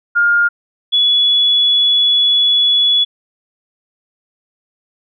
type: tone pair in turn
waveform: sine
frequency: 1413 / 3402 Hz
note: F6 / G#7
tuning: +20 / +41 cents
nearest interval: octave + minor third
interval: 1521 cents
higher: second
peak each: -9 dBFS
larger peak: neither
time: 0.15-0.49 / 0.92-3.05 s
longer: second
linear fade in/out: 20 ms
effects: none